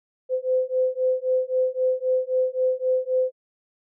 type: beating tone pair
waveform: sine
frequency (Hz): 511 / 514.8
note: C5 / C5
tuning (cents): -41 / -28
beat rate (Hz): 3.8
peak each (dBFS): -23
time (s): 0.29-3.32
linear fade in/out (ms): 50
effects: none